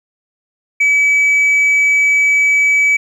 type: tone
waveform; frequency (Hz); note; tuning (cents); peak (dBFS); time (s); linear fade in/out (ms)
sine; 2288; D7; -46; -6; 0.8-2.97; 10
effects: tanh soft clip ceiling -8 dBFS + 8-bit